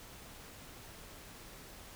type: silence
effects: pink hiss -52 dBFS RMS until 1.95 s